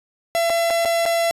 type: tone with dropouts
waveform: 45% pulse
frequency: 674 Hz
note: E5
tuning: 38 cents sharp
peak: -17 dBFS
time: 0.35-1.31 s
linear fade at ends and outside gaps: 0 ms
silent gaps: 0.498-0.502 / 0.702-0.706 / 0.85-0.856 / 1.054-1.061 s
effects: resampled to 32000 Hz